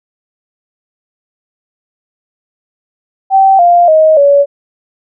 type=tone with pitch steps; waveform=sine; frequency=774 / 697.6 / 628.7 / 566.6 Hz; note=G5 / F5 / D#5 / C#5; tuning=-22 / -2 / +18 / +38 cents; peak=-3 dBFS; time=3.3-4.46 s; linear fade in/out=50 ms; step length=290 ms; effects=none

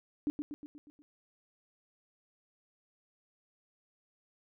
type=tone with echo; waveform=sine; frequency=293.7 Hz; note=D4; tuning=in tune; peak=-28 dBFS; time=0.27-0.3 s; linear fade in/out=0 ms; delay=120 ms; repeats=6; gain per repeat=-5 dB; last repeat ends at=1.02 s; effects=none

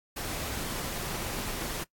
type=noise; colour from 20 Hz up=pink; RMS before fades=-35 dBFS; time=0.16-1.84 s; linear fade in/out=10 ms; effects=noise-tail reverb RT60 0.1 s tail -21 dB re dry + AAC 64 kbps

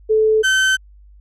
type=tone pair in turn; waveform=sine / 35% pulse; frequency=435.4 / 1536.9 Hz; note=A4 / G6; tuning=-18 / -35 cents; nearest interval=octave + minor seventh; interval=2183 cents; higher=second; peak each=-11 dBFS; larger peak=neither; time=0.09-0.43 / 0.43-0.77 s; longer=neither; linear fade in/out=20 ms; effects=added 50 Hz sine -42 dBFS peak until 1.2 s + low-pass 8000 Hz 12 dB/octave

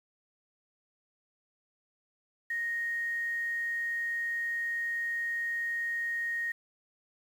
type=tone with quantisation; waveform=sine; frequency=1864.7 Hz; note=A#6; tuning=in tune; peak=-30 dBFS; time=2.5-6.52 s; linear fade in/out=5 ms; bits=9; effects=none

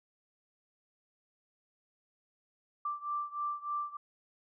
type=beating tone pair; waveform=sine; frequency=1174.7 / 1178 Hz; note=D6 / D6; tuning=0 / +5 cents; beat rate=3.3 Hz; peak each=-36 / -38 dBFS; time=2.85-3.97 s; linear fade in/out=5 ms; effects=none

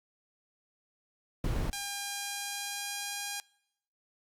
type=noise; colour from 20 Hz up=brown; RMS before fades=-31 dBFS; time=1.44-1.7 s; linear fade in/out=2 ms
type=tone with pitch glide; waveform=5% pulse; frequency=805 to 811.5 Hz; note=G5 to G#5; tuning=+46 to -40 cents; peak=-23 dBFS; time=1.73-3.4 s; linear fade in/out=0 ms; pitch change=+14 cents; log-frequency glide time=1.98-3.18 s
effects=noise-tail reverb RT60 0.8 s tail -25 dB re dry + Opus 48 kbps

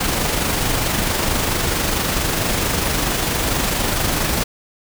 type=noise with amplitude modulation; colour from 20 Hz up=pink; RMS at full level=-18 dBFS; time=0-4.44 s; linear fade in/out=10 ms; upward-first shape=sine; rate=24.5 Hz; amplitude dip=35%; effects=none

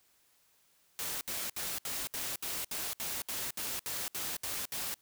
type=noise bursts; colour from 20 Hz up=white; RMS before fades=-37 dBFS; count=14; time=0.99-4.941 s; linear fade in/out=0 ms; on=220 ms; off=67 ms; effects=white hiss -69 dBFS RMS until 5.01 s

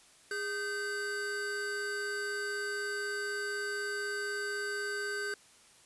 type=tone pair together; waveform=square; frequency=410 / 1546 Hz; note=G#4 / G6; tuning=-22 / -24 cents; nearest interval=octave + major seventh; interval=2298 cents; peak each=-39 / -36 dBFS; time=0.31-5.34 s; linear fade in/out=2 ms; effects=white hiss -60 dBFS RMS until 5.85 s + resampled to 24000 Hz

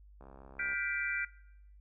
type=click train; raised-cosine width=1 ms; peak=-39 dBFS; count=36; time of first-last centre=0.21-0.732 s; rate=67 Hz
type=chord; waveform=sine; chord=G dominant seventh; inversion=third; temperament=equal with one note detuned; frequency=1423.8 / 1568 / 1975.5 / 2349 Hz; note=F6 / G6 / B6 / D7; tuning=+33 / 0 / 0 / 0 cents; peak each=-38 dBFS; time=0.59-1.25 s; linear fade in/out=5 ms
effects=noise-tail reverb RT60 0.8 s tail -20 dB re dry + added 50 Hz sine -54 dBFS peak until 1.8 s

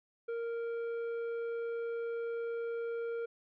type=tone with tanh clipping; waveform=triangle; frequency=464.7 Hz; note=A#4; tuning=5 cents flat; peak=-36 dBFS; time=0.28-3.26 s; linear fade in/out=10 ms; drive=12 dB; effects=none

